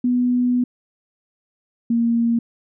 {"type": "tone pair in turn", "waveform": "sine", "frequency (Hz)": [246.9, 233], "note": ["B3", "A#3"], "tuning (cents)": [0, -1], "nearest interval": "minor second", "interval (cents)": 101, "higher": "first", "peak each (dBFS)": -15, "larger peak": "neither", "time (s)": [[0.04, 0.64], [1.9, 2.39]], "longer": "first", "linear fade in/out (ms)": 5, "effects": []}